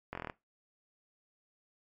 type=slowing click train; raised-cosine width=0.5 ms; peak=-23 dBFS; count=8; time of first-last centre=0.13-0.299 s; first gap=22 ms; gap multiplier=1.03; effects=noise-tail reverb RT60 0.2 s tail -19 dB re dry + MP3 96 kbps